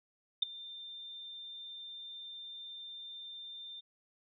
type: tone with ADSR envelope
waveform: sine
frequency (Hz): 3591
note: A7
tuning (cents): +35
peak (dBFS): -23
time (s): 0.42-3.81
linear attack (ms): 8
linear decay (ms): 9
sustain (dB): -21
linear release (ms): 18
effects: none